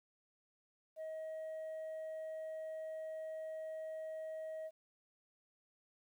sine tone, 634 Hz, D#5, 32 cents sharp, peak -39 dBFS, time 0.96-4.71 s, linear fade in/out 50 ms, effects tanh soft clip ceiling -41 dBFS + 12-bit

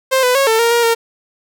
sawtooth tone with pitch steps, 526 / 499.3 / 548 / 446.7 / 465.7 / 472 / 460.4 Hz, C5 / B4 / C#5 / A4 / A#4 / A#4 / A#4, +9 / +19 / -20 / +26 / -2 / +22 / -22 cents, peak -7 dBFS, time 0.11-0.95 s, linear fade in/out 20 ms, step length 120 ms, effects none

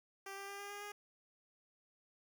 10% pulse tone with pitch steps, 392 / 395.9 / 399.8 / 403.7 / 407.7 / 411.7 Hz, G4 / G4 / G4 / G#4 / G#4 / G#4, 0 / +17 / +34 / -49 / -32 / -15 cents, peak -37 dBFS, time 0.26-0.92 s, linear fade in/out 5 ms, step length 110 ms, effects 11-bit

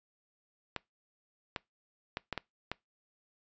clicks, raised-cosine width 0.3 ms, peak -18 dBFS, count 6, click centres 0.763 / 1.562 / 2.171 / 2.327 / 2.377 / 2.716 s, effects noise-tail reverb RT60 0.2 s tail -24 dB re dry + resampled to 16000 Hz

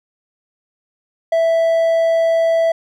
triangle tone, 659.3 Hz, E5, in tune, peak -10 dBFS, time 1.32-2.72 s, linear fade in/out 5 ms, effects none

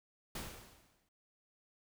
pink noise with exponential decay, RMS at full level -41 dBFS, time 0.35-1.09 s, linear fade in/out 5 ms, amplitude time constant 160 ms, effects none

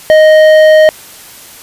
sine tone with tanh clipping, 622.3 Hz, D#5, in tune, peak -3 dBFS, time 0.1-0.89 s, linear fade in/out 0 ms, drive 11 dB, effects white hiss -33 dBFS RMS until 1.62 s + resampled to 32000 Hz

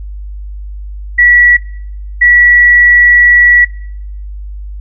sine tone bursts at uneven times, 1941 Hz, B6, 31 cents flat, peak -3 dBFS, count 2, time 1.18-1.57 / 2.21-3.65 s, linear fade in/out 10 ms, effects noise-tail reverb RT60 0.7 s tail -21 dB re dry + added 50 Hz sine -21 dBFS peak until 4.8 s

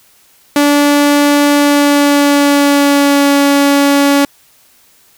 sawtooth tone with pitch glide, 289.2 to 282.4 Hz, D4 to C#4, -27 to +32 cents, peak -3 dBFS, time 0.56-4.25 s, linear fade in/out 2 ms, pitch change -41 cents, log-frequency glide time 1.52-3.32 s, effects white hiss -48 dBFS RMS until 5.17 s

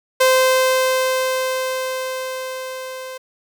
sawtooth tone with level ramp, 518 Hz, C5, 17 cents flat, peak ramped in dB -7 to -26 dBFS, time 0.2-3.18 s, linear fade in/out 10 ms, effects none

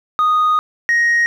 sine tone pair in turn, 1240 / 1875.7 Hz, D#6 / A#6, -6 / +10 cents, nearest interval perfect fifth, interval 716 cents, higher second, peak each -9 dBFS, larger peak neither, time 0.19-0.59 / 0.89-1.26 s, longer first, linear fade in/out 0 ms, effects tanh soft clip ceiling -10 dBFS + 8-bit

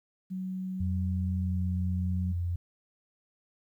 sine tone with pitch glide, 186.7 to 183.39 Hz, F#3 to F#3, +16 to -15 cents, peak -32 dBFS, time 0.3-2.33 s, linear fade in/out 20 ms, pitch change -31 cents, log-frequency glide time 1.41-1.62 s
sine tone, 87.31 Hz, F2, in tune, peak -28 dBFS, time 0.8-2.56 s, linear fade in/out 5 ms
effects 11-bit

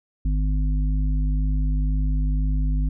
harmonic tone, 51 Hz, G#1, 31 cents flat, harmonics 1 / 3 / 5, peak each -19 / -29 / -33 dBFS, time 0.25-2.89 s, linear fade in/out 5 ms, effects none

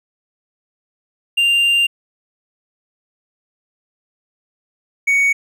triangle tone pair in turn, 2790 / 2234 Hz, F7 / C#7, -2 / +13 cents, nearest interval major third, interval 385 cents, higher first, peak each -10 dBFS, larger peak neither, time 1.37-1.87 / 5.07-5.33 s, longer first, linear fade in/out 10 ms, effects none

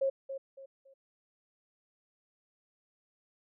sine tone with echo, 541 Hz, C#5, 42 cents flat, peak -26 dBFS, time 0.01-0.1 s, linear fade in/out 10 ms, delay 280 ms, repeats 3, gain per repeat -10 dB, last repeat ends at 0.94 s, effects none

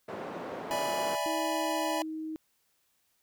white band-pass noise, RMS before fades -39 dBFS, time 0.08-1.16 s, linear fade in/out 10 ms, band 210 to 730 Hz, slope 12 dB/octave
square chord, E dominant seventh, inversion third, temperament equal, 587.3 / 659.3 / 830.6 / 987.8 Hz, D5 / E5 / G#5 / B5, 0 / 0 / 0 / 0 cents, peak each -36 dBFS, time 0.71-2.02 s, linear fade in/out 0 ms
sine tone with pitch glide, 320 to 315.2 Hz, D#4 to D#4, +49 to +23 cents, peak -34 dBFS, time 1.26-2.36 s, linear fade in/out 0 ms, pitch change -26 cents, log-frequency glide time 1.42-2.11 s
effects white hiss -73 dBFS RMS until 3.22 s

